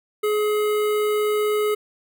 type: tone with notch filter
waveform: square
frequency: 422.1 Hz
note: G#4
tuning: 28 cents sharp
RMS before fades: -21 dBFS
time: 0.23-1.75 s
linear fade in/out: 10 ms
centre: 5500 Hz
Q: 0.84
effects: none